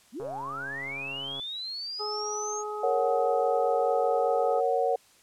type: linear sweep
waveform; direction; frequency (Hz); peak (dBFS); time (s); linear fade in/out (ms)
sine; up; 193.6 to 6620; -33; 0.12-2.64; 50
type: click train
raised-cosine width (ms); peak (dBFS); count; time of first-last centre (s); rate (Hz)
1; -30; 165; 0.2-1.397; 137
type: harmonic tone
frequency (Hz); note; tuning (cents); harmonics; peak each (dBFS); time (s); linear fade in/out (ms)
421.2; G#4; +24; 1 / 2 / 3; -34 / -37 / -37; 1.99-4.61; 20
type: chord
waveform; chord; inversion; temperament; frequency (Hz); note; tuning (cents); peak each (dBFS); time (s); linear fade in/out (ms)
sine; F# major; first; equal; 466.2 / 554.4 / 740; A#4 / C#5 / F#5; 0 / 0 / 0; -27 / -28 / -27; 2.83-4.96; 5
effects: white hiss -59 dBFS RMS until 5.22 s + low-pass 10000 Hz 12 dB/octave